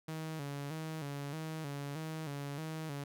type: tone with vibrato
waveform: sawtooth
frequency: 150 Hz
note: D3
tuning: 37 cents sharp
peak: -35 dBFS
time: 0.08-3.04 s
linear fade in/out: 5 ms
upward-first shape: square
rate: 1.6 Hz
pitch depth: 96 cents each way
effects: none